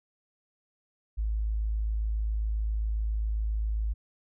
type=tone; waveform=sine; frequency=53.7 Hz; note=A1; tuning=41 cents flat; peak=-26 dBFS; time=1.17-3.94 s; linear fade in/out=20 ms; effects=none